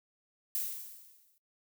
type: noise with exponential decay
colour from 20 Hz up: violet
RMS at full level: -32 dBFS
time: 0.55-1.38 s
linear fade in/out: 0 ms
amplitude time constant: 180 ms
effects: noise-tail reverb RT60 0.1 s tail -19 dB re dry